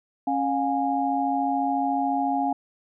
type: tone cluster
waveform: sine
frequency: 274 / 712 / 826 Hz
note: C#4 / F5 / G#5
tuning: -20 / +33 / -10 cents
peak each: -26 dBFS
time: 0.27-2.53 s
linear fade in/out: 5 ms
effects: none